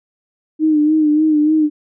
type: tone with vibrato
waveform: sine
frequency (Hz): 306.1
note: D#4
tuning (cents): -28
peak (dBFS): -10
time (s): 0.59-1.7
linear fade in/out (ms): 50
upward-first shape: sine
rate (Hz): 3.4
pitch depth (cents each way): 47
effects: none